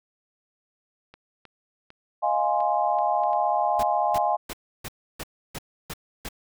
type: clicks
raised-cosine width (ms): 0.3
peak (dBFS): -30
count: 7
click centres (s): 1.14 / 1.453 / 1.904 / 2.605 / 2.987 / 3.236 / 3.332
type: chord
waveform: sine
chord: F minor seventh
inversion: third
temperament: equal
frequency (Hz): 622.3 / 698.5 / 830.6 / 1046.5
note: Eb5 / F5 / Ab5 / C6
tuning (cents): 0 / 0 / 0 / 0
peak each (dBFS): -28 / -25 / -24 / -29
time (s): 2.22-4.37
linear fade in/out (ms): 20
type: noise bursts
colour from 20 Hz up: pink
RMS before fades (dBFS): -34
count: 8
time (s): 3.79-6.288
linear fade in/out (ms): 5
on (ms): 41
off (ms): 310
effects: none